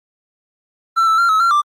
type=tone with pitch steps; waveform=triangle; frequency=1342 / 1318 / 1379 / 1288 / 1370 / 1179 Hz; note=E6 / E6 / F6 / E6 / F6 / D6; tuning=+31 / -1 / -22 / -41 / -34 / +6 cents; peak=-9 dBFS; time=0.96-1.62 s; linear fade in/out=20 ms; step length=110 ms; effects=Opus 32 kbps